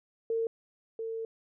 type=tone pair in turn; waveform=sine; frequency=454.5 / 450.3 Hz; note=A#4 / A4; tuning=-44 / +40 cents; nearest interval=unison; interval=16 cents; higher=first; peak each=-27 / -33 dBFS; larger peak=first; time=0.3-0.47 / 0.99-1.25 s; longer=second; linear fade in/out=2 ms; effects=none